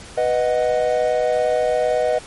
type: chord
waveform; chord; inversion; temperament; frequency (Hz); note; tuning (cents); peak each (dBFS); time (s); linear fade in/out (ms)
triangle; B major; none; equal; 493.9 / 622.3 / 740; B4 / D#5 / F#5; 0 / 0 / 0; -18 / -17 / -22; 0.17-2.19; 10
effects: pink hiss -39 dBFS RMS until 2.26 s + MP3 48 kbps